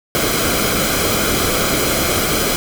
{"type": "noise with comb filter", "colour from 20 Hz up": "pink", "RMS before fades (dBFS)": -17, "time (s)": [0.15, 2.56], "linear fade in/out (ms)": 0, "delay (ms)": 1.1, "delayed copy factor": -0.6, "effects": []}